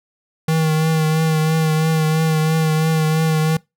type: tone with vibrato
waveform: square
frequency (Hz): 158.2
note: D#3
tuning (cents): +29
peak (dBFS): -15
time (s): 0.48-3.57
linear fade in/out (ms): 5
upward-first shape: triangle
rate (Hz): 3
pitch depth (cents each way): 32
effects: noise-tail reverb RT60 0.2 s tail -23 dB re dry